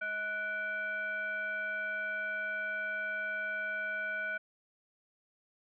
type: tone with frequency modulation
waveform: sine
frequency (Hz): 1480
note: F#6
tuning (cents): 0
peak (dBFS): -33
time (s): 0.01-4.38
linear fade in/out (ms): 10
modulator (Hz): 844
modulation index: 0.63
effects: none